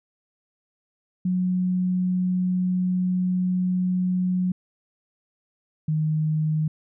sine tone pair in turn, 182.5 / 155.21 Hz, F#3 / D#3, -24 / -4 cents, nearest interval minor third, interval 280 cents, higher first, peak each -20 dBFS, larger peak neither, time 1.25-4.52 / 5.88-6.68 s, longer first, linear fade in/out 5 ms, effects none

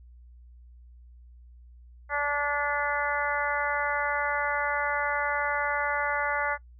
harmonic tone, 289.7 Hz, D4, 24 cents flat, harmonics 2 / 3 / 4 / 5 / 6 / 7, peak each -33 / -32 / -33 / -31 / -33 / -33 dBFS, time 2.09-6.58 s, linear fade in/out 50 ms, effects noise-tail reverb RT60 0.1 s tail -19 dB re dry + added 60 Hz sine -48 dBFS peak until 6.79 s

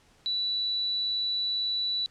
sine tone, 3951 Hz, B7, in tune, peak -26 dBFS, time 0.26-2.06 s, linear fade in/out 0 ms, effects pink hiss -61 dBFS RMS until 2.1 s + low-pass 8000 Hz 12 dB/octave

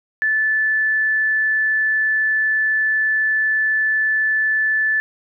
sine tone, 1746 Hz, A6, 14 cents flat, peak -15 dBFS, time 0.22-5 s, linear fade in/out 0 ms, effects none

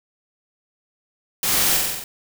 white noise with echo, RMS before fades -22 dBFS, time 1.43-1.77 s, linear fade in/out 2 ms, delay 45 ms, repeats 6, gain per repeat -2 dB, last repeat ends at 2.04 s, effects none

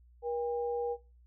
sine tone pair together, 478.1 / 803 Hz, A#4 / G5, +44 / +41 cents, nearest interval major sixth, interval 897 cents, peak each -32 / -39 dBFS, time 0.22-0.97 s, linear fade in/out 50 ms, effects noise-tail reverb RT60 0.3 s tail -18 dB re dry + added 60 Hz sine -57 dBFS peak until 1.26 s

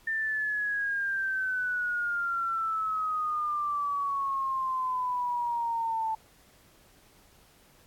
sine exponential sweep, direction down, 1797 to 880 Hz, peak -27 dBFS, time 0.07-6.15 s, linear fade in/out 5 ms, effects pink hiss -60 dBFS RMS until 7.86 s + AAC 64 kbps

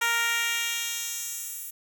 10% pulse tone with high-pass filter sweep, 466.2 Hz, A#4, in tune, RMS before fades -29 dBFS, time 0.01-1.71 s, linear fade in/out 10 ms, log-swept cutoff 1100 to 12000 Hz, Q 1, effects none

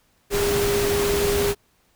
sine tone in noise, 405.7 Hz, G#4, 41 cents flat, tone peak -20 dBFS, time 0.3-1.55 s, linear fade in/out 50 ms, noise pink, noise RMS -25 dBFS, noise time 0.3-1.55 s, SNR +2 dB, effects pink hiss -63 dBFS RMS until 1.95 s

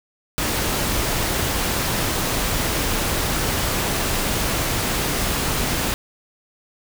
pink noise, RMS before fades -22 dBFS, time 0.38-5.94 s, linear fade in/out 0 ms, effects none

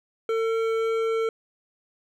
sine tone with hard clipping, 450.2 Hz, A4, 40 cents sharp, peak -24 dBFS, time 0.29-1.29 s, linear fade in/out 2 ms, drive 11 dB, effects none

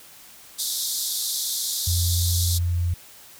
pink band-pass noise, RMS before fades -27 dBFS, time 0.58-2.59 s, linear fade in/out 20 ms, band 3500 to 15000 Hz, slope 96 dB/octave
sine tone, 86.8 Hz, F2, 10 cents flat, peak -20 dBFS, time 1.87-2.94 s, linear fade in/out 5 ms
effects white hiss -47 dBFS RMS until 3.39 s

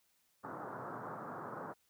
white band-pass noise, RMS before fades -45 dBFS, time 0.43-1.74 s, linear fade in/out 20 ms, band 110 to 1400 Hz, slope 48 dB/octave, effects white hiss -75 dBFS RMS until 1.89 s

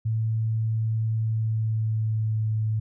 sine tone with pitch glide, 111.2 to 109.16 Hz, A2 to A2, +19 to -13 cents, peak -22 dBFS, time 0.05-2.8 s, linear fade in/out 10 ms, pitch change -32 cents, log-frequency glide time 1.14-2.48 s, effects none

